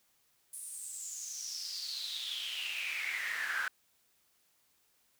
brown noise with high-pass filter sweep, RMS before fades -39 dBFS, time 0.53-3.68 s, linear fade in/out 2 ms, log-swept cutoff 10000 to 1500 Hz, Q 8.3, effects white hiss -72 dBFS RMS until 5.19 s

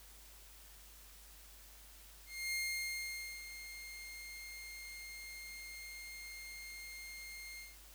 sawtooth tone with ADSR envelope, 2126 Hz, C7, 27 cents sharp, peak -32 dBFS, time 2.26-7.77 s, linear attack 270 ms, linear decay 880 ms, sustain -12 dB, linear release 180 ms, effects added 50 Hz sine -59 dBFS peak until 7.94 s + white hiss -59 dBFS RMS until 7.94 s

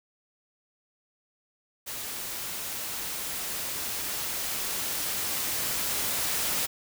white noise with level ramp, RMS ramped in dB -36 to -28 dBFS, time 1.86-6.67 s, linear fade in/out 20 ms, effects none

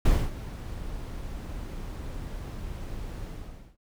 brown noise with ADSR envelope, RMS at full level -20 dBFS, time 0.05-3.77 s, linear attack 7 ms, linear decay 240 ms, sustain -16 dB, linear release 530 ms, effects none

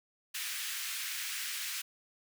pink high-pass noise, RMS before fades -38 dBFS, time 0.34-1.82 s, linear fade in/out 10 ms, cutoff 1700 Hz, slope 24 dB/octave, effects none

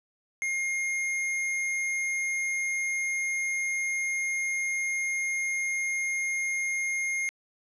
sine tone with hard clipping, 2133 Hz, C7, 33 cents sharp, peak -28 dBFS, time 0.42-7.29 s, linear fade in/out 0 ms, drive 17 dB, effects low-pass 10000 Hz 12 dB/octave

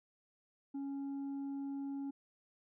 triangle tone with tanh clipping, 277.2 Hz, C#4, in tune, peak -39 dBFS, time 0.74-2.11 s, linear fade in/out 10 ms, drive 8 dB, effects none

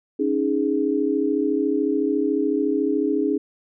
sine chord, C# suspended second, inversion none, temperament equal, 277.2 / 311.1 / 415.3 Hz, C#4 / D#4 / G#4, 0 / 0 / 0 cents, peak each -23 dBFS, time 0.19-3.38 s, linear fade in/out 10 ms, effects none

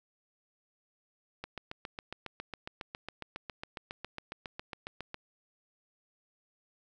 click train, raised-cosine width 0.3 ms, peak -23 dBFS, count 28, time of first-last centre 1.44-5.144 s, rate 7.29 Hz, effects none

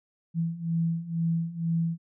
sine beating tone pair, 164.81 / 166.91 Hz, E3 / E3, 0 / +22 cents, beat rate 2.1 Hz, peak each -30 / -27 dBFS, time 0.34-1.98 s, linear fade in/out 50 ms, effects none

